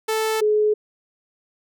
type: tone pair in turn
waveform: sawtooth / sine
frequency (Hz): 439.1 / 424.4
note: A4 / G#4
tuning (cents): -4 / +38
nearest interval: minor second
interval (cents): 58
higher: first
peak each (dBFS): -16 / -15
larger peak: second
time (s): 0.08-0.41 / 0.41-0.74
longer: neither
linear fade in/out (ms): 10
effects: none